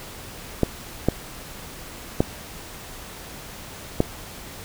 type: clicks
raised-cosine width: 2 ms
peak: -3 dBFS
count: 4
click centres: 0.633 / 1.086 / 2.205 / 4.004 s
effects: pink hiss -39 dBFS RMS until 4.64 s